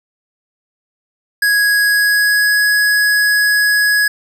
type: tone with pitch glide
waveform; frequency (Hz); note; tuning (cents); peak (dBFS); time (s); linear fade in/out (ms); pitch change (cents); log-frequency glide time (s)
square; 1661.2 to 1673.7; G#6 to G#6; 0 to +13; -11; 1.42-4.08; 5; +13; 1.85-2.63
effects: none